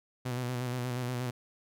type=tone with vibrato; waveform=sawtooth; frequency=124.3 Hz; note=B2; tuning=12 cents sharp; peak=-28 dBFS; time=0.25-1.31 s; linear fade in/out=10 ms; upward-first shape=square; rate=8.4 Hz; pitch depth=37 cents each way; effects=none